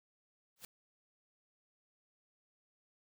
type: noise with exponential growth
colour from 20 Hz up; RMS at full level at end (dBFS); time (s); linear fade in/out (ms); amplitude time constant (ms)
white; -44; 0.56-0.65; 2; 18
effects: none